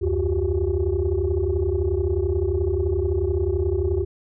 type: tone cluster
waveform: sine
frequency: 72.7 / 88.8 / 359.8 / 391.3 Hz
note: D2 / F2 / F#4 / G4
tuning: -17 / +29 / -48 / -3 cents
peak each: -24 dBFS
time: 0.01-4.05 s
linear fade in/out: 20 ms
effects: tanh soft clip ceiling -13 dBFS

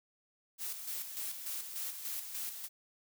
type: noise with tremolo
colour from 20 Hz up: blue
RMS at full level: -39 dBFS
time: 0.58-2.69 s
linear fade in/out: 50 ms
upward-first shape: square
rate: 3.4 Hz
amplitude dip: 50%
effects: none

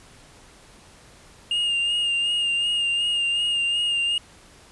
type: tone with vibrato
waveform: triangle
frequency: 2825 Hz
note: F7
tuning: 19 cents sharp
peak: -19 dBFS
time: 1.51-4.18 s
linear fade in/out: 2 ms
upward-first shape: sine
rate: 2.7 Hz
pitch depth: 27 cents each way
effects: pink hiss -50 dBFS RMS until 4.71 s + resampled to 24000 Hz

